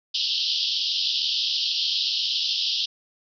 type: band-pass noise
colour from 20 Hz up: pink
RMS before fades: -25 dBFS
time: 0.14-2.86 s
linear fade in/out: 10 ms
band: 2900 to 5300 Hz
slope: 96 dB/octave
effects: none